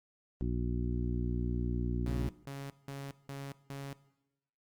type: harmonic tone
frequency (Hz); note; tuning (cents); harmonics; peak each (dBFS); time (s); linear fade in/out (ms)
59.9; A#1; +48; 1 / 2 / 3 / 4 / 5 / 6; -34 / -37 / -39 / -40 / -41 / -42; 0.41-2.29; 0
type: tone bursts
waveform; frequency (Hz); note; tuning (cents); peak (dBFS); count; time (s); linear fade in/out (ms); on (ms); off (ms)
sawtooth; 138.59; C#3; 0; -36; 5; 2.06-3.93; 2; 230; 180
effects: noise-tail reverb RT60 0.9 s tail -18 dB re dry + Opus 24 kbps